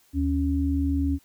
sine tone pair together, 76.67 / 277.1 Hz, D#2 / C#4, -25 / -1 cents, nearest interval octave + minor seventh, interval 2224 cents, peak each -24 dBFS, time 0.13-1.19 s, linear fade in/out 50 ms, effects white hiss -61 dBFS RMS until 1.24 s

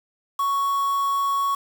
triangle tone with quantisation, 1112 Hz, C#6, 5 cents sharp, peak -18 dBFS, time 0.39-1.55 s, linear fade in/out 5 ms, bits 6, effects none

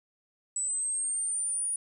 sine exponential sweep, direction up, 7902 to 9670 Hz, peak -28 dBFS, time 0.56-1.76 s, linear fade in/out 2 ms, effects none

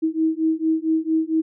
sine beating tone pair, 317.7 / 322.1 Hz, D#4 / E4, +36 / -40 cents, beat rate 4.4 Hz, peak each -21 dBFS, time 0.02-1.42 s, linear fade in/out 20 ms, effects none

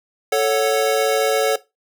square chord, F# minor, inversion first, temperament equal with one note detuned, 440 / 554.4 / 736.2 Hz, A4 / C#5 / F#5, 0 / 0 / -9 cents, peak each -19 / -20 / -23 dBFS, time 0.32-1.56 s, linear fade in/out 5 ms, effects noise-tail reverb RT60 0.2 s tail -17 dB re dry

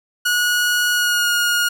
sawtooth tone with pitch glide, 1455 to 1432.5 Hz, F#6 to F6, -29 to +44 cents, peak -12 dBFS, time 0.25-1.69 s, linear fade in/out 10 ms, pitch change -27 cents, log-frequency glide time 0.93-1.28 s, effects none

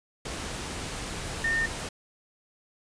sine tone in noise, 1821 Hz, A#6, 41 cents flat, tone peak -24 dBFS, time 1.44-1.66 s, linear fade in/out 5 ms, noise pink, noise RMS -35 dBFS, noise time 0.25-1.89 s, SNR +8 dB, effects resampled to 22050 Hz

